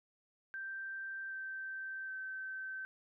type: tone with pitch steps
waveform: sine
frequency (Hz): 1568 / 1555.4 / 1542.8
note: G6 / G6 / G6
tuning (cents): 0 / -14 / -28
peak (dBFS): -40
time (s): 0.54-2.85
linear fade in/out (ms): 0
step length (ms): 770
effects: none